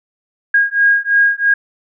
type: beating tone pair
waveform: sine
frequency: 1631 / 1634 Hz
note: G#6 / G#6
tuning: -32 / -29 cents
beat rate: 3 Hz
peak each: -13 dBFS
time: 0.54-1.54 s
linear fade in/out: 5 ms
effects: none